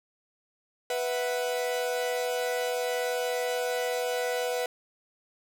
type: chord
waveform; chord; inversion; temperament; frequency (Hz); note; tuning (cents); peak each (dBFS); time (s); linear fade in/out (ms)
45% pulse; B suspended fourth; none; equal; 493.9 / 659.3 / 740; B4 / E5 / F#5; 0 / 0 / 0; -29 / -35 / -35; 0.9-4.66; 2
effects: none